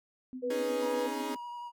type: tone with tremolo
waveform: sine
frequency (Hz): 255.6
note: C4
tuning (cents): -40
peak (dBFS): -36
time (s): 0.33-1.36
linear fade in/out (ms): 0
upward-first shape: triangle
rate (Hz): 8.3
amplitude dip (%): 85
type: tone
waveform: sine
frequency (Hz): 491.6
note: B4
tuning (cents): -8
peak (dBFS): -30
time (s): 0.42-1.08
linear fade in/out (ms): 20
type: chord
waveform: sawtooth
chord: C# suspended second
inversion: none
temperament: equal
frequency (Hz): 277.2 / 311.1 / 415.3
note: C#4 / D#4 / G#4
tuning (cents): 0 / 0 / 0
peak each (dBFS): -35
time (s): 0.5-1.35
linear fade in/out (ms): 5
type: tone with vibrato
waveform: triangle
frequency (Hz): 960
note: B5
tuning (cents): -49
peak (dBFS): -37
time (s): 0.8-1.72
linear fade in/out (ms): 50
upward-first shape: triangle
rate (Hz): 11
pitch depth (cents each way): 17
effects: none